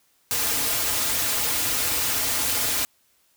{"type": "noise with comb filter", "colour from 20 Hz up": "white", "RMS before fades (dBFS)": -24, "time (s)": [0.31, 2.85], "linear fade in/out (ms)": 0, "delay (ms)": 5.3, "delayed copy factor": -0.95, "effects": ["white hiss -64 dBFS RMS until 3.36 s"]}